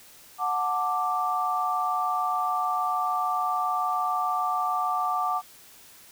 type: chord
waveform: sine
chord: D major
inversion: first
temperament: just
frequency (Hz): 734.2 / 881 / 1174.7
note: F#5 / A5 / D6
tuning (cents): -14 / +2 / 0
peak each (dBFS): -28 / -32 / -26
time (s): 0.38-5.42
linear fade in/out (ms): 50
effects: white hiss -51 dBFS RMS until 6.11 s